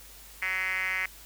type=tone with band-pass filter; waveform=5% pulse; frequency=187.5 Hz; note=F#3; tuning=23 cents sharp; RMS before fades=-30 dBFS; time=0.42-1.06 s; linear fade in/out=2 ms; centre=2100 Hz; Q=6; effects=added 50 Hz sine -53 dBFS peak until 1.25 s + white hiss -50 dBFS RMS until 1.25 s